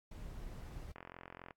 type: noise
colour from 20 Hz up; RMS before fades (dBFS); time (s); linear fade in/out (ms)
brown; -47; 0.11-0.92; 5
type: click train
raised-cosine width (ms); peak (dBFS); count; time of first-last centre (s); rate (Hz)
0.5; -33; 25; 0.96-1.508; 43.8
effects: noise-tail reverb RT60 0.1 s tail -21 dB re dry + AAC 64 kbps